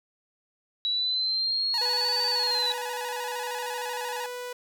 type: linear two-way sweep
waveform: sine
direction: up then down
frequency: 3900 to 4567 to 3900 Hz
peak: -24 dBFS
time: 0.85-2.72 s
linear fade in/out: 0 ms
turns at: 2.27 s
type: tone with vibrato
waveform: sawtooth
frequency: 895 Hz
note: A5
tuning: 29 cents sharp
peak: -29 dBFS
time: 1.74-4.26 s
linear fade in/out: 0 ms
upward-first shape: square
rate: 13 Hz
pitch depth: 89 cents each way
type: tone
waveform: sawtooth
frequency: 493 Hz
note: B4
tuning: 3 cents flat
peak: -30 dBFS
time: 1.81-4.53 s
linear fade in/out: 5 ms
effects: none